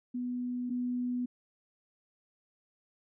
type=tone pair in turn; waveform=sine; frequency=246.9 / 246.9 Hz; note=B3 / B3; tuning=0 / 0 cents; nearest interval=unison; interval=0 cents; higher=neither; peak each=-32 / -30 dBFS; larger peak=second; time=0.14-0.7 / 0.7-1.26 s; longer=neither; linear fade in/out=10 ms; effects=none